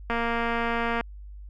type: click train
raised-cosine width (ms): 0.5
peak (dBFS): -13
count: 213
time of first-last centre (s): 0.1-1.01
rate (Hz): 233
effects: added 50 Hz sine -39 dBFS peak until 1.49 s